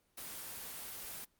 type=noise; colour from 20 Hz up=white; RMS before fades=-45 dBFS; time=0.17-1.25 s; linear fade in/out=10 ms; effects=pink hiss -75 dBFS RMS until 1.39 s + Opus 24 kbps